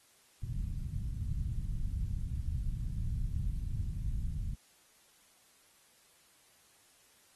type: low-pass noise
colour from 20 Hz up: pink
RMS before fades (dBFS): -35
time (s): 0.42-4.55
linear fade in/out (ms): 10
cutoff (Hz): 140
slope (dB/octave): 24
effects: white hiss -65 dBFS RMS until 7.35 s + AAC 32 kbps